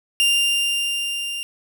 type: tone with level ramp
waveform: 40% pulse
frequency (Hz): 2794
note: F7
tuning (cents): 0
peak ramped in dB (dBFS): -13 to -25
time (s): 0.2-1.43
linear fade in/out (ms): 0
effects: none